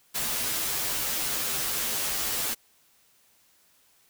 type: noise with comb filter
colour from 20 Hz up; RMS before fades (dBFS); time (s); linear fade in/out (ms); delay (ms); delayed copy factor
white; -29; 0.14-2.55; 20; 11; -0.9
effects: white hiss -63 dBFS RMS until 4.09 s